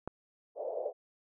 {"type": "click", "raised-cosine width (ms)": 1, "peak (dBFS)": -23, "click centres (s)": 0.076}
{"type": "band-pass noise", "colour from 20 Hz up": "white", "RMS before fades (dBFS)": -37, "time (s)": [0.55, 0.93], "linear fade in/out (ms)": 50, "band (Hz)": [460, 640], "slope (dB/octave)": 48}
{"effects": []}